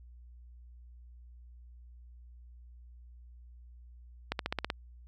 accelerating click train, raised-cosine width 0.3 ms, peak -15 dBFS, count 7, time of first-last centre 4.32-4.701 s, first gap 72 ms, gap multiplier 0.95, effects added 60 Hz sine -50 dBFS peak until 5.07 s

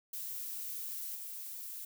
violet noise with level steps, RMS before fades -41 / -44 dBFS, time 0.13-1.85 s, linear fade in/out 5 ms, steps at 1.15 s, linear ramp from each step 5 ms, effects none

